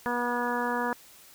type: harmonic tone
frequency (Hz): 242.2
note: B3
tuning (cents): -34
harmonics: 1 / 2 / 3 / 4 / 5 / 6 / 7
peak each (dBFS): -33 / -33 / -36 / -31 / -37 / -37 / -35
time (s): 0.06-0.93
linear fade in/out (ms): 0
effects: white hiss -53 dBFS RMS until 1.34 s